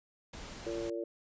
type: noise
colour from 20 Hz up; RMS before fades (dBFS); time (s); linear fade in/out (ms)
pink; -46; 0.33-0.9; 5
type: harmonic tone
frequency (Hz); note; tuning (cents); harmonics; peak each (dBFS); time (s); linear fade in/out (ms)
114.3; A#2; -34; 3 / 4 / 5; -37 / -40 / -40; 0.66-1.04; 5
effects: resampled to 16000 Hz